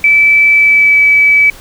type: tone with pitch glide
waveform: sine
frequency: 2313 to 2294 Hz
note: D7 to D7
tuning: -27 to -41 cents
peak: -4 dBFS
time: 0.04-1.5 s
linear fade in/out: 2 ms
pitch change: -14 cents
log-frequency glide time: 0.51-1 s
effects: pink hiss -35 dBFS RMS until 1.6 s